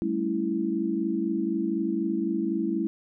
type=chord; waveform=sine; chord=A dominant seventh; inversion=third; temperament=equal; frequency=196 / 220 / 277.2 / 329.6 Hz; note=G3 / A3 / C#4 / E4; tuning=0 / 0 / 0 / 0 cents; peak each=-31 / -31 / -33 / -27 dBFS; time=0.02-2.87 s; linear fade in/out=0 ms; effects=none